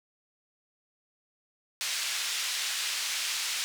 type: band-pass noise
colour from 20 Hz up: pink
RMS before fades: -32 dBFS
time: 1.81-3.64 s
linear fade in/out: 0 ms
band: 2500 to 7600 Hz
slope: 12 dB/octave
effects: none